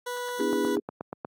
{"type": "tone", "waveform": "20% pulse", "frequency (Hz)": 491, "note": "B4", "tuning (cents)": -10, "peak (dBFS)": -26, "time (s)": [0.06, 0.76], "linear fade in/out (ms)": 10}
{"type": "chord", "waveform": "sine", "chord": "E dominant seventh", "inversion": "second", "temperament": "equal with one note detuned", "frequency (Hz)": [246.9, 293.7, 329.6, 406.8], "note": ["B3", "D4", "E4", "G#4"], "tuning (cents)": [0, 0, 0, -36], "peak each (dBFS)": [-31, -30, -31, -27], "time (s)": [0.39, 0.8], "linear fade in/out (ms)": 10}
{"type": "click train", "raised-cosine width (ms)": 1, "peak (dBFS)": -19, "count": 7, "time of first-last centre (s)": [0.53, 1.249], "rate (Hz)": 8.35}
{"effects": ["high-pass 150 Hz 12 dB/octave", "AAC 64 kbps"]}